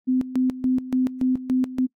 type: tone with tremolo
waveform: sine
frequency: 256.3 Hz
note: C4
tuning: 36 cents flat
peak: -17 dBFS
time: 0.07-1.87 s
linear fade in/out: 20 ms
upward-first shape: square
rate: 3.5 Hz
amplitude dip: 80%
effects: noise-tail reverb RT60 0.1 s tail -22 dB re dry + AAC 64 kbps